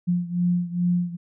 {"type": "beating tone pair", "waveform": "sine", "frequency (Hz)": [175.5, 177.9], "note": ["F3", "F3"], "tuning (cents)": [9, 32], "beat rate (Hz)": 2.4, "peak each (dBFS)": [-22, -25], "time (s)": [0.07, 1.17], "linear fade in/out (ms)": 20, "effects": []}